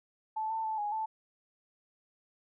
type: tone with pitch steps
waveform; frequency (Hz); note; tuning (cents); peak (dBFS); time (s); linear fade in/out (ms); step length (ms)
sine; 873 / 891 / 876 / 830 / 878; A5 / A5 / A5 / G#5 / A5; -14 / +22 / -8 / -1 / -4; -31; 0.36-1.06; 10; 140
effects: none